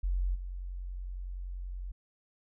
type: tone with level steps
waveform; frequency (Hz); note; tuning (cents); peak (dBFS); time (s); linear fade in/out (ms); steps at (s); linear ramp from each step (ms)
sine; 45.32; F#1; -35; -27 / -36; 0.03-1.92; 10; 0.34; 20
effects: none